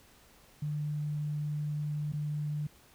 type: tone with dropouts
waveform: sine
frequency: 149.1 Hz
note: D3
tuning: 27 cents sharp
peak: -31 dBFS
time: 0.62-2.67 s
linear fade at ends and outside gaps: 5 ms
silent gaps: 2.122-2.134 s
effects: pink hiss -60 dBFS RMS until 2.94 s